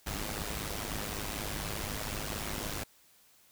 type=noise with amplitude modulation; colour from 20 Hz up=pink; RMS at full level=-34 dBFS; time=0.06-2.84 s; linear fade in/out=10 ms; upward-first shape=sine; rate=104 Hz; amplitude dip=70%; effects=white hiss -63 dBFS RMS until 3.51 s